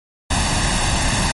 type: noise with comb filter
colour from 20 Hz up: pink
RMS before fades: -18 dBFS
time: 0.3-1.32 s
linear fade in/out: 10 ms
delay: 1.1 ms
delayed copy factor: +0.65
effects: MP3 48 kbps